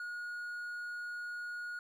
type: tone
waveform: triangle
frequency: 1444 Hz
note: F#6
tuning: 43 cents flat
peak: -37 dBFS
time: 0-1.79 s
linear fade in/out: 2 ms
effects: none